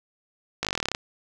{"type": "slowing click train", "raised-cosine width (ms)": 0.2, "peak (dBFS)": -8, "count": 14, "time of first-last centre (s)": [0.63, 0.949], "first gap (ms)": 18, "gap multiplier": 1.05, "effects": []}